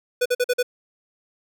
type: tone bursts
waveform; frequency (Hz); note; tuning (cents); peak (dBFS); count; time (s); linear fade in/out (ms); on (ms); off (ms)
square; 493.9; B4; 0; -18; 5; 0.21-0.629; 10; 47; 46
effects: none